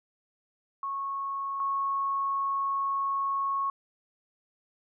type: tone pair in turn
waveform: sine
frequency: 1100 / 1100 Hz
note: C#6 / C#6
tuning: -14 / -14 cents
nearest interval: unison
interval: 0 cents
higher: neither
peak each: -30 / -26 dBFS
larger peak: second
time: 0.83-1.6 / 1.6-3.7 s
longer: second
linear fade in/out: 2 ms
effects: none